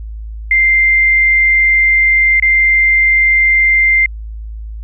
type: tone with dropouts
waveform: sine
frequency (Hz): 2093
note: C7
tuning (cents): 0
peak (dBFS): -7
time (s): 0.51-4.06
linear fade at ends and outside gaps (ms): 2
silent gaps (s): 2.399-2.424
effects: added 54 Hz sine -23 dBFS peak until 4.83 s